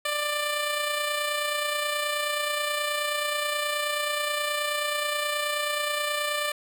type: tone with amplitude modulation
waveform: 10% pulse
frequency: 592 Hz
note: D5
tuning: 14 cents sharp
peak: -16 dBFS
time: 0.05-6.52 s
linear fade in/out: 5 ms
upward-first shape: sine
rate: 29.4 Hz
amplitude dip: 35%
effects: none